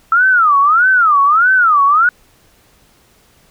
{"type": "tone with vibrato", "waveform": "sine", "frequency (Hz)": 1307, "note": "E6", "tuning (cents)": -15, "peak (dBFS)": -7, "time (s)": [0.12, 2.09], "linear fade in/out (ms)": 2, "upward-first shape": "sine", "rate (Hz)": 1.6, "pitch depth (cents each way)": 280, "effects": ["pink hiss -51 dBFS RMS until 3.5 s"]}